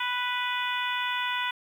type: harmonic tone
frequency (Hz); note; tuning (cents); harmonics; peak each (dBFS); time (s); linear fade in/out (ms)
493.9; B4; 0; 2 / 3 / 4 / 5 / 6 / 7; -31 / -33 / -34 / -35 / -36 / -36; 0-1.51; 5
effects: 9-bit